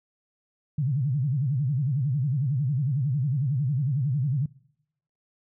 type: tone with vibrato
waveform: sine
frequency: 136.3 Hz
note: C#3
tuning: 29 cents flat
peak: -22 dBFS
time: 0.78-4.46 s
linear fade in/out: 5 ms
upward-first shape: sine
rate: 11 Hz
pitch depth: 210 cents each way
effects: noise-tail reverb RT60 0.8 s tail -24 dB re dry